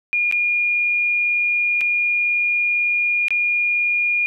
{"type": "tone with dropouts", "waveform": "sine", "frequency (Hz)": 2426, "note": "D#7", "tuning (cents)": -44, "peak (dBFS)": -16, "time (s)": [0.13, 4.26], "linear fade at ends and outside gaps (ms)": 0, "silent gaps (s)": [[0.313, 0.324], [1.809, 1.813], [3.283, 3.306]], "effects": []}